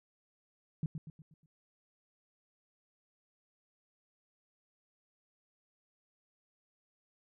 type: tone with echo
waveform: sine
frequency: 155.56 Hz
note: D#3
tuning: in tune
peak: -30 dBFS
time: 0.83-0.86 s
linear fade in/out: 2 ms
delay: 120 ms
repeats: 5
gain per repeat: -7 dB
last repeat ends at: 1.46 s
effects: none